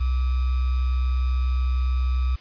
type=tone with sample-and-hold; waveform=sine; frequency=63.6 Hz; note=C2; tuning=48 cents flat; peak=-19 dBFS; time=0-2.36 s; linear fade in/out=10 ms; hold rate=1225 Hz; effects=white hiss -49 dBFS RMS until 2.4 s + resampled to 11025 Hz